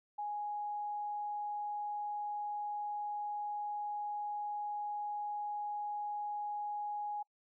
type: tone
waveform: sine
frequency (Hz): 830.6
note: G#5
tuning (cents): 0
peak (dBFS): -36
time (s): 0.18-7.23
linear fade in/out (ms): 10
effects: noise-tail reverb RT60 0.1 s tail -25 dB re dry